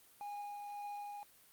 triangle tone with tremolo, 820 Hz, G#5, 22 cents flat, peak -39 dBFS, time 0.21-1.23 s, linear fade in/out 0 ms, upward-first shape sine, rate 1.8 Hz, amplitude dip 30%, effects white hiss -64 dBFS RMS until 1.52 s + Opus 32 kbps

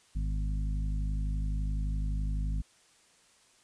harmonic tone with a mistuned harmonic, 51.8 Hz, G#1, 4 cents flat, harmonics 1 / 2 / 3 / 4 / 5, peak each -29 / -41 / -39 / -48 / -47 dBFS, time 0.15-2.62 s, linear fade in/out 10 ms, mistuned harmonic 5, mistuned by -36 cents, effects white hiss -63 dBFS RMS until 3.63 s + resampled to 22050 Hz

